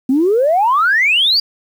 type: exponential sweep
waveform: sine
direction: up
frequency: 250 to 4849 Hz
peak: -9 dBFS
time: 0.09-1.4 s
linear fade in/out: 5 ms
effects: tanh soft clip ceiling -5 dBFS + 7-bit